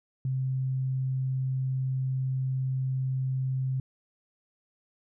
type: tone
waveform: sine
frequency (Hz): 131.2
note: C3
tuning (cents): +5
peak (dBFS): -26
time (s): 0.25-3.8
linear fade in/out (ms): 2
effects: none